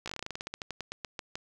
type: slowing click train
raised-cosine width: 0.2 ms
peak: -19 dBFS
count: 21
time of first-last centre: 0.06-1.355 s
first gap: 16 ms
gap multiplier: 1.13
effects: none